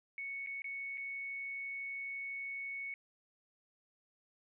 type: tone with dropouts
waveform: sine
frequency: 2217 Hz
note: C#7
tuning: in tune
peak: -39 dBFS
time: 0.18-2.94 s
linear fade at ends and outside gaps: 1 ms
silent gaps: 0.463-0.471 / 0.62-0.643 / 0.974-0.979 s
effects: none